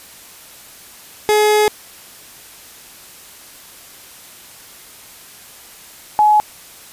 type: tone pair in turn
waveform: 30% pulse / sine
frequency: 422.9 / 845.8 Hz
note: G#4 / G#5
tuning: +31 / +31 cents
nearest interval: octave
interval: 1200 cents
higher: second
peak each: -8 dBFS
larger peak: neither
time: 1.29-1.68 / 6.19-6.4 s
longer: first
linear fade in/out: 0 ms
effects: white hiss -40 dBFS RMS until 6.92 s + resampled to 32000 Hz